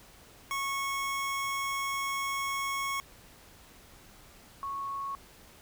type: tone pair in turn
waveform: 25% pulse / sine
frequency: 1100 / 1103.9 Hz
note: C#6 / C#6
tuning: -14 / -8 cents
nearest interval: unison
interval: 6 cents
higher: second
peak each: -27 / -33 dBFS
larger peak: first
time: 0.51-3 / 4.63-5.15 s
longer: first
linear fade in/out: 0 ms
effects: pink hiss -55 dBFS RMS until 5.61 s